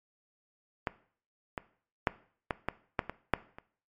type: clicks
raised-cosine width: 0.5 ms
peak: -14 / -18 / -9 / -14 / -14 / -11 / -20 / -8 / -29 dBFS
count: 9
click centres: 0.872 / 1.578 / 2.072 / 2.508 / 2.686 / 2.992 / 3.096 / 3.337 / 3.585 s
effects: noise-tail reverb RT60 0.5 s tail -18 dB re dry + MP3 64 kbps